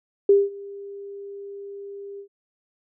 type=tone with ADSR envelope; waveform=sine; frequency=400 Hz; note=G4; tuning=35 cents sharp; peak=-10 dBFS; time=0.29-2.28 s; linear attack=4 ms; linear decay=200 ms; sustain=-24 dB; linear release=88 ms; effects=none